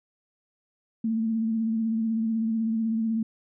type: tone with vibrato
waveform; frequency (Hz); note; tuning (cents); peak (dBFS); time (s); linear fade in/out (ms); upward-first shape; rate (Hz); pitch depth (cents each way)
sine; 223.9; A3; +30; -23; 1.04-3.23; 5; sine; 16; 34
effects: none